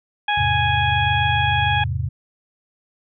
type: harmonic tone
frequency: 830.6 Hz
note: G#5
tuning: in tune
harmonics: 1 / 2 / 3 / 4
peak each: -20 / -23 / -25 / -26 dBFS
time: 0.28-1.84 s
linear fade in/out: 5 ms
type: chord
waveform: sine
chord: E augmented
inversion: none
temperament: equal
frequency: 82.41 / 103.83 / 130.81 Hz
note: E2 / G#2 / B#2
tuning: 0 / 0 / 0 cents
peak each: -25 dBFS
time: 0.37-2.09 s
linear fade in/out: 10 ms
effects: none